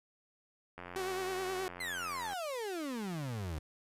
click train, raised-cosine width 0.5 ms, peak -30 dBFS, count 139, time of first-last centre 0.78-2.332 s, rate 88.9 Hz
sawtooth tone with vibrato, 374.8 Hz, F#4, 22 cents sharp, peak -31 dBFS, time 0.96-1.68 s, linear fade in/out 0 ms, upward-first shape triangle, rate 9.5 Hz, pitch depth 54 cents each way
35% pulse exponential sweep, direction down, 2113 to 72.2 Hz, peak -35 dBFS, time 1.8-3.59 s, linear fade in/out 5 ms
effects resampled to 32000 Hz + 11-bit

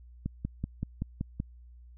click train, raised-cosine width 5 ms, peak -19 dBFS, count 7, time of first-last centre 0.26-1.401 s, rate 5.26 Hz, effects added 60 Hz sine -49 dBFS peak until 1.97 s

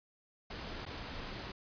pink noise with dropouts, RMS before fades -43 dBFS, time 0.5-1.52 s, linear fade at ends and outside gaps 5 ms, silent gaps 0.854-0.862 s, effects resampled to 11025 Hz

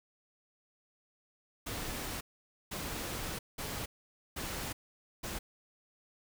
pink noise bursts at uneven times, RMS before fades -39 dBFS, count 5, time 1.66-2.21 / 2.71-3.39 / 3.58-3.86 / 4.36-4.73 / 5.23-5.39 s, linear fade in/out 10 ms, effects none

